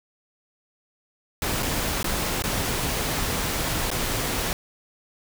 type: noise with dropouts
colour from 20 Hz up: pink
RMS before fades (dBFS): -26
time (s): 1.42-4.53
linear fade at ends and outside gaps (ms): 1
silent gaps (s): 1.625-1.629 / 2.029-2.043 / 2.422-2.439 / 3.904-3.914
effects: none